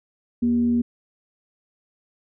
sine tone with frequency modulation, 238.7 Hz, A#3, 41 cents sharp, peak -17 dBFS, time 0.42-0.82 s, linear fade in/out 10 ms, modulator 154 Hz, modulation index 0.24, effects none

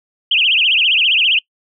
sine tone with vibrato, 2844 Hz, F7, 31 cents sharp, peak -10 dBFS, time 0.31-1.39 s, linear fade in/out 5 ms, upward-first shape triangle, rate 15 Hz, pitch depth 270 cents each way, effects noise-tail reverb RT60 0.1 s tail -24 dB re dry

